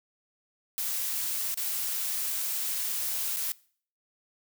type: noise with dropouts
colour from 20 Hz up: blue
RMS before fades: -31 dBFS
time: 0.78-3.52 s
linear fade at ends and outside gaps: 0 ms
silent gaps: 1.543-1.574 / 3.363-3.369 s
effects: noise-tail reverb RT60 0.5 s tail -22 dB re dry